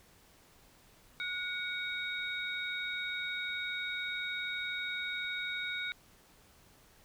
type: tone cluster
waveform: sine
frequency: 1455 / 2242 / 3748 Hz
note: F#6 / C#7 / A#7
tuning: -29 / +19 / +9 cents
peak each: -39 / -38 / -40 dBFS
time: 1.2-5.92 s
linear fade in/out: 0 ms
effects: pink hiss -62 dBFS RMS until 7.04 s